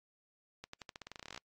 accelerating click train, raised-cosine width 0.2 ms, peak -28 dBFS, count 18, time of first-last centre 0.64-1.377 s, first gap 94 ms, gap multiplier 0.89, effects noise-tail reverb RT60 0.1 s tail -26 dB re dry + AAC 48 kbps

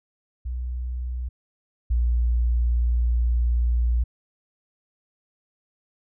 sine tone pair in turn, 61.74 / 59.37 Hz, B1 / A#1, 0 / +32 cents, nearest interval minor second, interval 68 cents, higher first, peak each -26 / -18 dBFS, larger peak second, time 0.45-1.29 / 1.9-4.04 s, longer second, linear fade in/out 10 ms, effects none

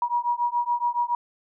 sine beating tone pair, 956 / 963.1 Hz, A#5 / B5, +43 / -44 cents, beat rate 7.1 Hz, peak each -25 dBFS, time 0.02-1.15 s, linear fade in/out 2 ms, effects none

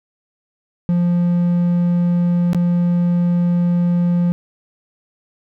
triangle tone with dropouts, 174.61 Hz, F3, in tune, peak -11 dBFS, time 0.89-4.32 s, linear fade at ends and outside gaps 0 ms, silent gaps 2.532-2.547 s, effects none

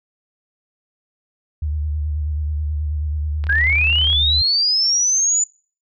sine tone with vibrato, 75.3 Hz, D2, 44 cents sharp, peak -19 dBFS, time 1.62-4.42 s, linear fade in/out 5 ms, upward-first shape square, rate 9.3 Hz, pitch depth 39 cents each way
click train, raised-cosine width 0.3 ms, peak -19 dBFS, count 25, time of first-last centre 3.44-4.13 s, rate 34.8 Hz
sine linear sweep, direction up, 1568 to 7040 Hz, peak -14 dBFS, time 3.49-5.44 s, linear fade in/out 5 ms
effects noise-tail reverb RT60 0.4 s tail -25 dB re dry

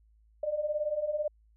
sine beating tone pair, 587.3 / 605.3 Hz, D5 / D#5, 0 / -48 cents, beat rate 18 Hz, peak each -34 / -30 dBFS, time 0.43-1.28 s, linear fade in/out 5 ms, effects added 54 Hz sine -60 dBFS peak until 1.56 s

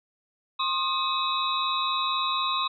sine tone cluster, 1066 / 1230 / 2550 / 3571 / 3853 Hz, C6 / D#6 / D#7 / A7 / B7, +32 / -20 / +42 / +25 / -44 cents, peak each -27 / -33 / -35 / -35 / -29 dBFS, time 0.59-2.68 s, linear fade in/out 10 ms, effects none

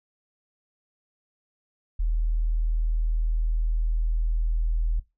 sine tone, 40.07 Hz, E1, 48 cents flat, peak -21 dBFS, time 1.99-5 s, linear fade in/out 10 ms, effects noise-tail reverb RT60 0.2 s tail -18 dB re dry

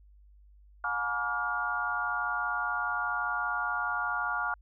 sine tone cluster, 719 / 851 / 956 / 1156 / 1415 Hz, F#5 / G#5 / A#5 / D6 / F6, -50 / +42 / +43 / -28 / +22 cents, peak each -38 / -37 / -39 / -35 / -31 dBFS, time 0.84-4.54 s, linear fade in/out 2 ms, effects added 50 Hz sine -54 dBFS peak until 4.61 s

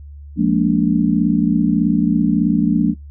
sine chord, Bb dominant seventh, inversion second, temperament just, 174.81 / 209.8 / 233.1 / 291.4 Hz, F3 / Ab3 / Bb3 / D4, +2 / +18 / 0 / -13 cents, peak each -18 dBFS, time 0.36-2.95 s, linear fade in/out 50 ms, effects noise-tail reverb RT60 0.2 s tail -26 dB re dry + added 72 Hz sine -33 dBFS peak until 3.1 s

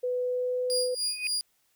sine tone with pitch glide, 497.7 to 501.2 Hz, B4 to B4, +13 to +25 cents, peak -26 dBFS, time 0.03-0.95 s, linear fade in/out 10 ms, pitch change +12 cents, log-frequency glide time 0.21-0.67 s
30% pulse tone with tremolo, 4845 Hz, D#8, 47 cents flat, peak -23 dBFS, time 0.7-1.41 s, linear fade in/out 0 ms, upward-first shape sine, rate 3.5 Hz, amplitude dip 85%
sine tone with exponential growth, 2489 Hz, D#7, in tune, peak -25 dBFS, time 0.99-1.27 s, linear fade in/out 1 ms, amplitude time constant 60 ms
effects white hiss -70 dBFS RMS until 1.75 s

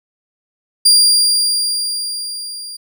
30% pulse tone with level ramp, 4782 Hz, D8, 30 cents sharp, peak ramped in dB -3 to -25 dBFS, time 0.85-2.77 s, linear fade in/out 10 ms, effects none

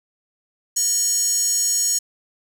square tone with high-pass filter, 610 Hz, D#5, 34 cents flat, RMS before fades -20 dBFS, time 0.76-1.99 s, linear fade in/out 10 ms, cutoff 6800 Hz, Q 6.7, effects none

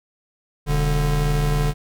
square tone pair together, 41.08 / 146.4 Hz, E1 / D3, -5 / -5 cents, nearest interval octave + minor seventh, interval 2200 cents, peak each -21 dBFS, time 0.66-1.74 s, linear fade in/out 50 ms, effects none

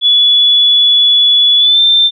sine tone with pitch glide, 3419 to 3570 Hz, G#7 to A7, +50 to +24 cents, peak -5 dBFS, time 0.01-2.11 s, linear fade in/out 50 ms, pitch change +74 cents, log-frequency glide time 1.58-1.8 s, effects none

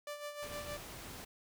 sawtooth tone with tremolo, 587.3 Hz, D5, in tune, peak -36 dBFS, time 0.07-0.77 s, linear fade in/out 2 ms, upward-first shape sine, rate 6.5 Hz, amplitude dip 60%
pink noise, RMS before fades -48 dBFS, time 0.42-1.25 s, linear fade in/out 10 ms
effects none

